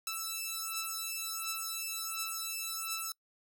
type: beating tone pair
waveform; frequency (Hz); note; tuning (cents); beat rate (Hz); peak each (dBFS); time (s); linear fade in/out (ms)
5% pulse; 1320 / 1321.4; E6 / E6; +2 / +4; 1.4; -27; 0.07-3.12; 2
effects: noise-tail reverb RT60 0.1 s tail -25 dB re dry